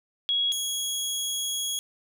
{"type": "tone pair in turn", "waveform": ["sine", "20% pulse"], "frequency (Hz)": [3322, 3322], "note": ["G#7", "G#7"], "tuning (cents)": [0, 0], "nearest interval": "unison", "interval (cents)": 0, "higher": "neither", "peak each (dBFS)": -22, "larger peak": "neither", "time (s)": [[0.29, 0.52], [0.52, 1.79]], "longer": "second", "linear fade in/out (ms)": 0, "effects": []}